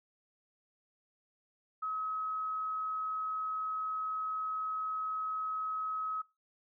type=tone; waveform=sine; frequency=1278 Hz; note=D#6; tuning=46 cents sharp; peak=-33 dBFS; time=1.82-6.22 s; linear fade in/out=10 ms; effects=noise-tail reverb RT60 0.3 s tail -25 dB re dry